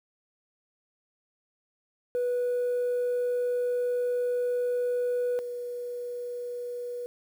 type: tone pair in turn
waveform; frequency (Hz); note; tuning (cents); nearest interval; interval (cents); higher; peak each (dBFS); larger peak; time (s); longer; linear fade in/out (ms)
sine; 490.7 / 486.5; B4 / B4; -11 / -26; unison; 15; first; -23 / -32; first; 2.15-5.39 / 5.39-7.06; first; 0
effects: tanh soft clip ceiling -23 dBFS + 9-bit